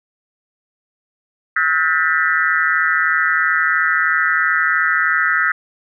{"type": "tone cluster", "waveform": "sine", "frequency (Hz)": [1292, 1435, 1588, 1793, 1962], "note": ["E6", "F6", "G6", "A6", "B6"], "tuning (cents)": [-35, 47, 22, 32, -12], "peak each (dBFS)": -20, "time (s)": [1.56, 5.52], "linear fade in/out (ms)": 5, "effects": []}